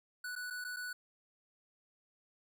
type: tone with dropouts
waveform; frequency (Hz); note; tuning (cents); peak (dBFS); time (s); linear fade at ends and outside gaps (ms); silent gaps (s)
square; 1480; F#6; 0; -40; 0.24-0.93; 5; 0.354-0.361 / 0.502-0.506 / 0.642-0.647 / 0.763-0.767
effects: none